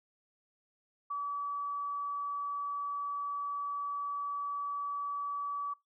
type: tone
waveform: sine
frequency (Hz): 1146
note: D6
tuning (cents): -43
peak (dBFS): -33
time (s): 1.1-5.74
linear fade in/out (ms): 10
effects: noise-tail reverb RT60 0.2 s tail -25 dB re dry